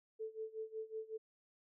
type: tone with tremolo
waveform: sine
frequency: 440 Hz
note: A4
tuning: in tune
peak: -39 dBFS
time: 0.19-1.18 s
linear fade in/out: 20 ms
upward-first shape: sine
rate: 5.4 Hz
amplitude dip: 90%
effects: none